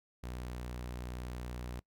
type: tone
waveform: sawtooth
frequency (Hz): 61.2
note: B1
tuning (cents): -15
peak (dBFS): -36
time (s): 0.23-1.8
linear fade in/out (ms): 10
effects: noise-tail reverb RT60 0.1 s tail -22 dB re dry